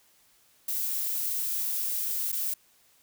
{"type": "noise with dropouts", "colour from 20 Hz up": "violet", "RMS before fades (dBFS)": -30, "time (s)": [0.68, 2.54], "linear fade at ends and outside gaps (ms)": 5, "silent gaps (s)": [2.319, 2.326], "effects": ["white hiss -63 dBFS RMS until 3.02 s"]}